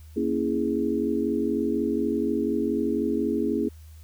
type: chord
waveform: sine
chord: A# half-diminished seventh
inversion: none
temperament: equal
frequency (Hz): 233.1 / 277.2 / 329.6 / 415.3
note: A#3 / C#4 / E4 / G#4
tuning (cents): 0 / 0 / 0 / 0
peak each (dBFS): -28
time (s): 0.16-3.69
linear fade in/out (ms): 10
effects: added 78 Hz sine -43 dBFS peak until 4.03 s + white hiss -59 dBFS RMS until 4.03 s